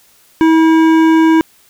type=tone with hard clipping; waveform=sine; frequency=322.4 Hz; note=E4; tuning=38 cents flat; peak=-8 dBFS; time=0.41-1.41 s; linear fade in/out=0 ms; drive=13 dB; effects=white hiss -49 dBFS RMS until 1.69 s